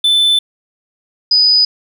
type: tone pair in turn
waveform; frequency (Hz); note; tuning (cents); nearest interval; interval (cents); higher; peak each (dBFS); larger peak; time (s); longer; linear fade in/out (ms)
triangle / sine; 3520 / 4978; A7 / D#8; 0 / 0; tritone; 600; second; -7; neither; 0.04-0.39 / 1.31-1.65; first; 5
effects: none